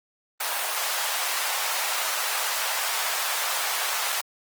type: high-pass noise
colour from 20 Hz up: pink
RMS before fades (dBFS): -27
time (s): 0.4-4.21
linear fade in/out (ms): 5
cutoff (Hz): 710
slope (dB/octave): 24
effects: Opus 24 kbps